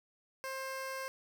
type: tone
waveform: 15% pulse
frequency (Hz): 530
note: C5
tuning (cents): +22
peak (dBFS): -32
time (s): 0.44-1.08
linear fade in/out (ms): 0
effects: none